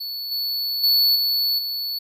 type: tone with level steps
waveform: square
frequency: 4435 Hz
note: C#8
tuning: in tune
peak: -28 / -23 / -15 / -19 / -25 dBFS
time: 0-1.99 s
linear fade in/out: 10 ms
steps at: 0.31 / 0.83 / 1.15 / 1.58 s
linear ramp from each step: 10 ms
effects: none